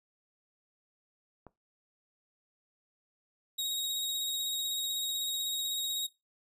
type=click; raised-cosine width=1 ms; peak=-34 dBFS; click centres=1.467 s
type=tone with vibrato; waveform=sawtooth; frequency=3775 Hz; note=A#7; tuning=21 cents sharp; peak=-29 dBFS; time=3.58-6.07 s; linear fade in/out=10 ms; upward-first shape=sine; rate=16 Hz; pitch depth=14 cents each way
effects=noise-tail reverb RT60 0.2 s tail -19 dB re dry